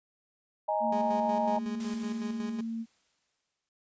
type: chord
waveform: sine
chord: D# suspended fourth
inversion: none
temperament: equal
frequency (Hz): 622.3 / 830.6 / 932.3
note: D#5 / G#5 / A#5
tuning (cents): 0 / 0 / 0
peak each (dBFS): -30 / -30 / -33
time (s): 0.68-1.59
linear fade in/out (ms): 10
type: tone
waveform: sine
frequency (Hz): 227.3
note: A#3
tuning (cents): -43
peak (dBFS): -32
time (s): 0.8-2.86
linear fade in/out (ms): 50
type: tone with tremolo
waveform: 30% pulse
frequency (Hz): 206.5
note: G#3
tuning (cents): -10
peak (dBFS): -34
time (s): 0.92-2.61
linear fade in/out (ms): 5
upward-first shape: square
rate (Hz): 5.4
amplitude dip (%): 55
type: noise with exponential decay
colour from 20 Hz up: white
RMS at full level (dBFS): -44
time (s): 1.8-3.69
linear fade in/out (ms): 2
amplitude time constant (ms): 410
effects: resampled to 16000 Hz